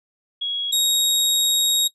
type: tone pair in turn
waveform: sine / 25% pulse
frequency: 3322 / 3772 Hz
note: G#7 / A#7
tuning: 0 / +20 cents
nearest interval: major second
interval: 220 cents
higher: second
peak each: -22 / -13 dBFS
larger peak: second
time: 0.41-0.72 / 0.72-1.88 s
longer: second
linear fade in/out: 10 ms
effects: noise-tail reverb RT60 0.1 s tail -17 dB re dry + resampled to 32000 Hz